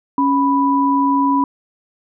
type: tone pair together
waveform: sine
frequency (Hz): 277.2 / 987.8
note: C#4 / B5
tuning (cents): 0 / 0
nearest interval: octave + minor seventh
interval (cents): 2200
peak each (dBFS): -15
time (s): 0.18-1.44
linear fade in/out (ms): 2
effects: none